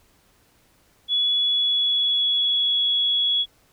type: tone with pitch glide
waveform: sine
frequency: 3396 to 3361 Hz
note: G#7 to G#7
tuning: +38 to +20 cents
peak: -18 dBFS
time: 1.08-3.46 s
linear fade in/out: 50 ms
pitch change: -18 cents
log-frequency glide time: 1.38-2.85 s
effects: pink hiss -60 dBFS RMS until 3.72 s